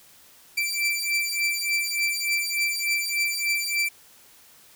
sawtooth beating tone pair, 2337 / 2340.4 Hz, D7 / D7, -9 / -7 cents, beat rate 3.4 Hz, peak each -23 / -23 dBFS, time 0.57-3.89 s, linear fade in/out 10 ms, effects white hiss -53 dBFS RMS until 4.75 s

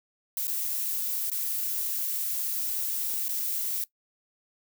violet noise with dropouts, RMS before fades -30 dBFS, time 0.37-3.84 s, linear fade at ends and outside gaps 2 ms, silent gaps 0.471-0.478 / 1.301-1.316 / 3.283-3.29 s, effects noise-tail reverb RT60 0.1 s tail -19 dB re dry

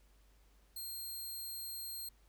5% pulse tone, 4210 Hz, C8, 10 cents sharp, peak -35 dBFS, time 0.76-2.09 s, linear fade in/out 5 ms, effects added 50 Hz sine -64 dBFS peak until 2.28 s + pink hiss -72 dBFS RMS until 2.28 s

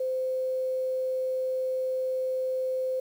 sine tone with quantisation, 517 Hz, C5, 21 cents flat, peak -26 dBFS, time 0-3 s, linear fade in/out 5 ms, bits 9, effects none

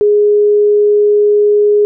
sine tone, 415.3 Hz, G#4, in tune, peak -6 dBFS, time 0.01-1.85 s, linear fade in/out 0 ms, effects none

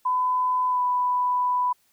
sine tone with pitch glide, 1006 to 992.2 Hz, B5 to B5, +32 to +8 cents, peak -20 dBFS, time 0.05-1.73 s, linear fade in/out 10 ms, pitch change -24 cents, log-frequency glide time 0.68-0.81 s, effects white hiss -65 dBFS RMS until 1.92 s

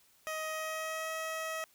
15% pulse tone with pitch glide, 629 to 639.6 Hz, D#5 to D#5, +19 to +48 cents, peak -29 dBFS, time 0.27-1.64 s, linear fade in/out 0 ms, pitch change +29 cents, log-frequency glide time 0.51-1.12 s, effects white hiss -66 dBFS RMS until 1.74 s

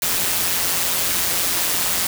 white noise with amplitude modulation, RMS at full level -18 dBFS, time 0.02-2.07 s, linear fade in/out 2 ms, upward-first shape sine, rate 176 Hz, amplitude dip 55%, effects none

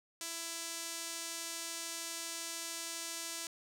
sawtooth tone with band-pass filter, 332.9 Hz, E4, 17 cents sharp, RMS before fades -42 dBFS, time 0.21-3.47 s, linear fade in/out 2 ms, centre 7500 Hz, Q 1.1, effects none

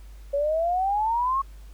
sine exponential sweep, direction up, 554.4 to 1108.7 Hz, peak -21 dBFS, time 0.33-1.42 s, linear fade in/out 10 ms, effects added 50 Hz sine -41 dBFS peak until 1.73 s + pink hiss -58 dBFS RMS until 1.73 s

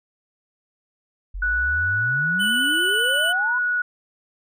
sine exponential sweep, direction up, 43 to 1046.5 Hz, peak -27 dBFS, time 1.34-3.59 s, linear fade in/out 10 ms
sine tone with pitch glide, 1476 to 1463.3 Hz, F#6 to F#6, -5 to -20 cents, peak -19 dBFS, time 1.42-3.82 s, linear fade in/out 5 ms, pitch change -15 cents, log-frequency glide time 1.82-2.66 s
square tone with vibrato, 2987 Hz, F#7, 16 cents sharp, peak -23 dBFS, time 2.39-3.33 s, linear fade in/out 20 ms, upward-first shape sine, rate 10 Hz, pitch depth 12 cents each way
effects none

